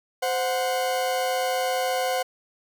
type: tone pair together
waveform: 40% pulse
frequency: 518.3 / 733 Hz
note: C5 / F#5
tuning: -16 / -16 cents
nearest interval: tritone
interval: 600 cents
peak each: -25 dBFS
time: 0.22-2.23 s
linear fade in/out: 10 ms
effects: none